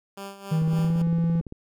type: tone with tremolo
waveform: 10% pulse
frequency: 197.4 Hz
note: G3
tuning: 12 cents sharp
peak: -26 dBFS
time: 0.17-1.02 s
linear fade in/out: 5 ms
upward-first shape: sine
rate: 3.6 Hz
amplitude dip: 70%
type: tone with pitch glide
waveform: triangle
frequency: 159.9 to 167.27 Hz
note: D#3 to E3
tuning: +48 to +26 cents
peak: -18 dBFS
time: 0.51-1.41 s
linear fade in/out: 10 ms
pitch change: +78 cents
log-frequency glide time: 0.65-0.98 s
type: click train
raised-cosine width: 3 ms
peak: -24 dBFS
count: 17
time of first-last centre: 0.62-1.524 s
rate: 17.7 Hz
effects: none